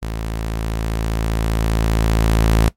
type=tone with level ramp; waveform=sawtooth; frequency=55.1 Hz; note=A1; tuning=3 cents sharp; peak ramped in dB=-19 to -7 dBFS; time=0.02-2.69 s; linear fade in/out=10 ms; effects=noise-tail reverb RT60 0.1 s tail -19 dB re dry + MP3 64 kbps